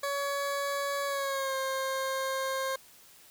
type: tone with pitch glide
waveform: 20% pulse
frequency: 563 to 532 Hz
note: C#5 to C5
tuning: +27 to +29 cents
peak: -25 dBFS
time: 0.03-2.76 s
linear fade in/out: 5 ms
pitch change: -98 cents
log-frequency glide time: 1.06-1.55 s
effects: white hiss -56 dBFS RMS until 3.3 s